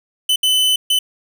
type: tone bursts at uneven times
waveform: 45% pulse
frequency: 3020 Hz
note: F#7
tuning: 35 cents sharp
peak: -12 dBFS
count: 3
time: 0.29-0.36 / 0.43-0.76 / 0.9-0.99 s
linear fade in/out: 5 ms
effects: none